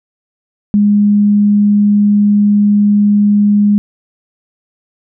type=tone; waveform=sine; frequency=205.9 Hz; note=G#3; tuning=15 cents flat; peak=-6 dBFS; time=0.74-3.78 s; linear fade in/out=0 ms; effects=none